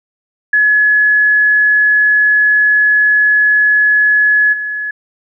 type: tone with level steps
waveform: sine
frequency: 1698 Hz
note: G#6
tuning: 38 cents sharp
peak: -7 / -17 dBFS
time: 0.53-4.91 s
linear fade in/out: 5 ms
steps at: 4.52 s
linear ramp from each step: 20 ms
effects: none